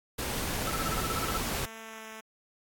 pink noise, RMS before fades -33 dBFS, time 0.18-1.66 s, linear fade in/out 10 ms
sine tone bursts, 1318.5 Hz, E6, in tune, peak -31 dBFS, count 12, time 0.67-1.374 s, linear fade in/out 5 ms, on 33 ms, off 28 ms
5% pulse tone with pitch glide, 223.3 to 220.2 Hz, A3 to A3, +26 to +2 cents, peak -31 dBFS, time 1.24-2.21 s, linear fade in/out 10 ms, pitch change -24 cents, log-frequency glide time 1.8-2.07 s
effects AAC 64 kbps

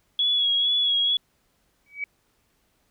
sine tone with vibrato, 3356 Hz, G#7, 17 cents sharp, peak -19 dBFS, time 0.19-1.17 s, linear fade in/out 2 ms, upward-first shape sine, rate 2.2 Hz, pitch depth 33 cents each way
sine tone with exponential growth, 2275 Hz, C#7, 44 cents sharp, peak -23 dBFS, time 1.86-2.04 s, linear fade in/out 2 ms, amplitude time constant 38 ms
effects pink hiss -68 dBFS RMS until 2.9 s

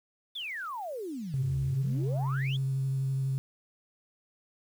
sine exponential two-way sweep, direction down then up, 3618 to 61.74 to 3540 Hz, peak -34 dBFS, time 0.35-2.57 s, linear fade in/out 10 ms, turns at 1.61 s
sine tone with vibrato, 134.2 Hz, C3, 44 cents sharp, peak -26 dBFS, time 1.34-3.38 s, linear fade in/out 0 ms, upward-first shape square, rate 12 Hz, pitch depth 11 cents each way
effects tanh soft clip ceiling -22 dBFS + 9-bit

